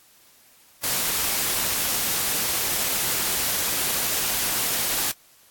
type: noise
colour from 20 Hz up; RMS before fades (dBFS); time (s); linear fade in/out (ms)
white; -24; 0.83-5.12; 10
effects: white hiss -55 dBFS RMS until 5.5 s + AAC 64 kbps